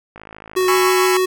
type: click train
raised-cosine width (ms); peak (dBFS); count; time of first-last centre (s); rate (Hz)
0.5; -21; 39; 0.16-0.87; 53.5
type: tone with vibrato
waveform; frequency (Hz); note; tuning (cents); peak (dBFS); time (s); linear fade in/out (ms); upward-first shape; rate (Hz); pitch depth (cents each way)
square; 369.7; F#4; -1; -15; 0.56-1.26; 10; sine; 6.5; 9
type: chord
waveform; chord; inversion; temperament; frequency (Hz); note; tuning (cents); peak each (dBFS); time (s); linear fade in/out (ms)
sawtooth; C# minor seventh; second; just; 831.5 / 997.9 / 1108.7 / 1330.5; G#5 / B5 / C#6 / E6; +2 / +18 / 0 / +16; -20 / -18 / -17 / -19; 0.68-1.17; 2
effects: none